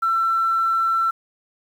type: tone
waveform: sine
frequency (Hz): 1343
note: E6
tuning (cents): +32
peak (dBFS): -16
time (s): 0.02-1.11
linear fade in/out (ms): 10
effects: tanh soft clip ceiling -12 dBFS + 8-bit

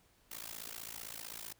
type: noise with amplitude modulation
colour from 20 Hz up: white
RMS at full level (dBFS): -42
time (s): 0.31-1.53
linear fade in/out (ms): 5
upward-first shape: sine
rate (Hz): 55.6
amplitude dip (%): 100
effects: pink hiss -69 dBFS RMS until 1.59 s

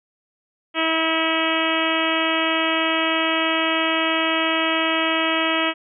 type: harmonic tone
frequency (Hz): 323.1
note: E4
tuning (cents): -35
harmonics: 1 / 2 / 3 / 4 / 5 / 6 / 7 / 8 / 9 / 10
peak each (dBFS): -25 / -26 / -29 / -26 / -31 / -28 / -28 / -28 / -27 / -29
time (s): 0.74-5.74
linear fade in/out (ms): 50
effects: none

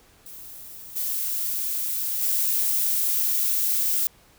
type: noise with level steps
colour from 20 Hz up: violet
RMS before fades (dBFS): -41 / -27 / -23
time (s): 0.26-4.07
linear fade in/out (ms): 0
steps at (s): 0.95 / 2.21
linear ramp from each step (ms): 20
effects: pink hiss -56 dBFS RMS until 4.38 s

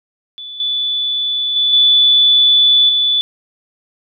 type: tone with level steps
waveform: sine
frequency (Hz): 3471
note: A7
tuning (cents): -24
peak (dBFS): -27 / -15 / -11 / -7 / -11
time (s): 0.38-3.21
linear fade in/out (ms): 0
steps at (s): 0.6 / 1.56 / 1.73 / 2.89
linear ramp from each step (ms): 2
effects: none

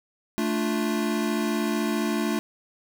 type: chord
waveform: square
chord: D minor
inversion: second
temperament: equal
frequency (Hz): 220 / 293.7 / 349.2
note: A3 / D4 / F4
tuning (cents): 0 / 0 / 0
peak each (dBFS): -27 / -30 / -30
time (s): 0.38-2.39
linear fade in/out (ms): 0
effects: none

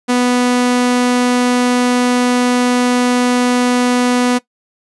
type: tone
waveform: sawtooth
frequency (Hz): 246.9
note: B3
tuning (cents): 0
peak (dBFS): -7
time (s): 0.08-4.39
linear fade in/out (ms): 20
effects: noise-tail reverb RT60 0.1 s tail -18 dB re dry + resampled to 24000 Hz

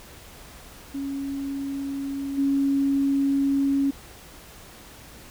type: tone with level steps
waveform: sine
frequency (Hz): 276.5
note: C#4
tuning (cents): -4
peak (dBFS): -27 / -19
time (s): 0.94-3.91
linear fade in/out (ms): 10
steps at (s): 2.37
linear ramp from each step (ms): 20
effects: added 60 Hz sine -54 dBFS peak until 5.3 s + pink hiss -46 dBFS RMS until 5.3 s

